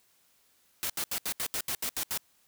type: noise bursts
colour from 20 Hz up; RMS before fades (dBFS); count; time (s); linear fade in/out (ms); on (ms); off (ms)
white; -32; 10; 0.83-2.175; 0; 67; 75
effects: white hiss -67 dBFS RMS until 2.47 s